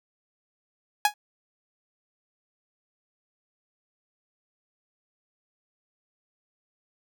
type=tone with exponential decay; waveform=sawtooth; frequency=833 Hz; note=G#5; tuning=5 cents sharp; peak=-11 dBFS; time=1.05-1.14 s; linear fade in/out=2 ms; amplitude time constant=18 ms; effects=none